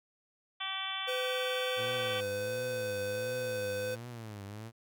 harmonic tone, 384.9 Hz, G4, 32 cents flat, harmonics 2 / 3 / 4 / 5 / 6 / 7 / 8 / 9, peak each -45 / -42 / -45 / -46 / -43 / -46 / -41 / -39 dBFS, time 0.6-2.21 s, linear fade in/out 10 ms
square tone, 507 Hz, B4, 45 cents sharp, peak -34 dBFS, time 1.07-3.96 s, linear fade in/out 20 ms
sawtooth tone with vibrato, 110 Hz, A2, in tune, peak -38 dBFS, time 1.76-4.72 s, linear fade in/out 50 ms, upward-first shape triangle, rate 1.4 Hz, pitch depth 200 cents each way
effects none

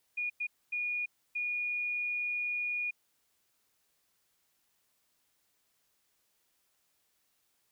sine tone bursts at uneven times, 2444 Hz, D#7, 32 cents flat, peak -31 dBFS, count 4, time 0.17-0.3 / 0.4-0.47 / 0.72-1.06 / 1.35-2.91 s, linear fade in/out 10 ms, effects white hiss -75 dBFS RMS until 7.71 s

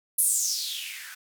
violet noise with band-pass filter sweep, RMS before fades -28 dBFS, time 0.18-1.15 s, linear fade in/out 10 ms, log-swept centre 11000 to 1400 Hz, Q 5.5, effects none

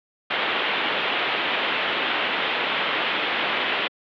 white low-pass noise, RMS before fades -24 dBFS, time 0.3-3.88 s, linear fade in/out 10 ms, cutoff 3400 Hz, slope 48 dB/octave, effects high-pass 300 Hz 12 dB/octave

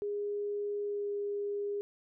sine tone with pitch glide, 410.5 to 407.4 Hz, G#4 to G#4, -20 to -33 cents, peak -32 dBFS, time 0.02-1.81 s, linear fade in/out 0 ms, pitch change -13 cents, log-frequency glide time 0.84-1.1 s, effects none

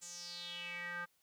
square tone with band-pass filter sweep, 174.61 Hz, F3, in tune, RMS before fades -45 dBFS, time 0.01-1.06 s, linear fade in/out 20 ms, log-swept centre 7400 to 1400 Hz, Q 5.6, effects white hiss -75 dBFS RMS until 1.22 s

